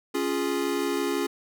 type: chord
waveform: square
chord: Db major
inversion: none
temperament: equal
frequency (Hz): 277.2 / 349.2 / 415.3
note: Db4 / F4 / Ab4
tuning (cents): 0 / 0 / 0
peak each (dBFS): -30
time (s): 0.14-1.27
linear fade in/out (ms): 10
effects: none